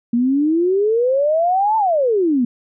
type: exponential two-way sweep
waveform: sine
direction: up then down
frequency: 231.4 to 900 to 231.4 Hz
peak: -13 dBFS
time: 0.13-2.45 s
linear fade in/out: 5 ms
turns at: 1.77 s
effects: none